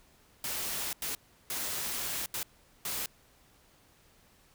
white noise bursts at uneven times, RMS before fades -35 dBFS, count 5, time 0.44-0.93 / 1.02-1.15 / 1.5-2.26 / 2.34-2.43 / 2.85-3.06 s, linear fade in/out 2 ms, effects pink hiss -63 dBFS RMS until 4.54 s

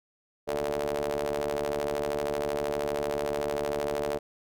sawtooth ring-modulated tone, 72.5 Hz, D2, 22 cents flat, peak -21 dBFS, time 0.47-4.19 s, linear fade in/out 20 ms, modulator 514 Hz, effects none

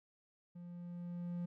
triangle tone with level ramp, 174.61 Hz, F3, in tune, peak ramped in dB -46 to -35 dBFS, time 0.55-1.46 s, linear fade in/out 10 ms, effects none

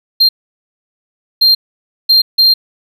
triangle tone bursts at uneven times, 4186 Hz, C8, in tune, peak -4 dBFS, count 4, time 0.2-0.29 / 1.41-1.55 / 2.09-2.22 / 2.38-2.54 s, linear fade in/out 10 ms, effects none

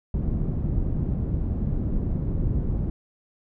pink low-pass noise, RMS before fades -25 dBFS, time 0.14-2.9 s, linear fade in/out 2 ms, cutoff 210 Hz, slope 12 dB/octave, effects none

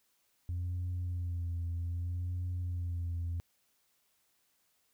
sine tone with vibrato, 87.31 Hz, F2, in tune, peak -31 dBFS, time 0.49-3.4 s, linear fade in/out 0 ms, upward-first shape sine, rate 0.64 Hz, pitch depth 42 cents each way, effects tanh soft clip ceiling -31 dBFS + white hiss -74 dBFS RMS until 4.93 s

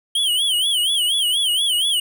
square tone with vibrato, 3136 Hz, G7, in tune, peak -17 dBFS, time 0.15-2 s, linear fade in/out 5 ms, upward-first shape sine, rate 4.2 Hz, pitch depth 150 cents each way, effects none

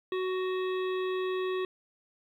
harmonic tone with a mistuned harmonic, 371.8 Hz, F#4, 8 cents sharp, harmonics 1 / 3 / 5 / 7 / 9 / 10, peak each -29 / -39 / -43 / -46 / -48 / -49 dBFS, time 0.12-1.65 s, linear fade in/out 2 ms, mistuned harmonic 10, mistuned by +39 cents, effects 11-bit

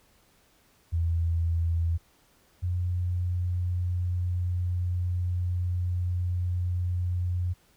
sine tone pair in turn, 83.6 / 89.13 Hz, E2 / F2, +25 / +36 cents, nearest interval minor second, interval 111 cents, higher second, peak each -23 / -25 dBFS, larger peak first, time 0.92-1.98 / 2.62-7.54 s, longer second, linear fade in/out 20 ms, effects pink hiss -63 dBFS RMS until 7.76 s

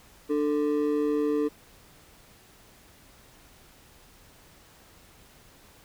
triangle ring-modulated tone, 370 Hz, F#4, in tune, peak -18 dBFS, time 0.29-1.49 s, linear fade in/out 20 ms, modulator 73.4 Hz, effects pink hiss -55 dBFS RMS until 5.84 s

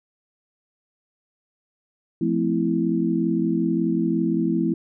sine chord, F major seventh, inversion none, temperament equal with one note detuned, 174.61 / 220 / 257.9 / 329.6 Hz, F3 / A3 / C4 / E4, 0 / 0 / -25 / 0 cents, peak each -25 / -25 / -26 / -23 dBFS, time 2.21-4.74 s, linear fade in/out 5 ms, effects none

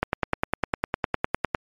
click train, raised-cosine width 0.5 ms, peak -6 dBFS, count 16, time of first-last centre 0.03-1.548 s, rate 9.88 Hz, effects MP3 64 kbps

